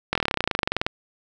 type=slowing click train; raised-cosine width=0.3 ms; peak=-5 dBFS; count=22; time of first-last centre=0.13-0.865 s; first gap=23 ms; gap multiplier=1.04; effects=none